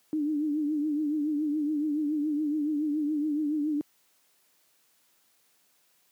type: tone with vibrato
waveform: sine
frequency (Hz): 300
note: D4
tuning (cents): +37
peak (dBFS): -25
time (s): 0.13-3.81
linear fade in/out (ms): 0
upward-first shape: triangle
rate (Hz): 7.1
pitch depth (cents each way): 87
effects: white hiss -67 dBFS RMS until 6.11 s + high-pass 150 Hz 12 dB/octave